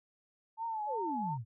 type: tone with vibrato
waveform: sine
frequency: 880 Hz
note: A5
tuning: in tune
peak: -34 dBFS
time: 0.57-1.38 s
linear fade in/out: 50 ms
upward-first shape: triangle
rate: 2.8 Hz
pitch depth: 94 cents each way
type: exponential sweep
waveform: sine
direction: down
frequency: 622.3 to 103.83 Hz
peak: -36 dBFS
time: 0.86-1.45 s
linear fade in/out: 50 ms
effects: none